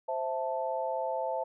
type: chord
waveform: sine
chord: A minor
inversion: first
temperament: equal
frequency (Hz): 523.3 / 659.3 / 880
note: C5 / E5 / A5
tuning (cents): 0 / 0 / 0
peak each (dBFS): -34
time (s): 0.08-1.44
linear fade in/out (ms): 10
effects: none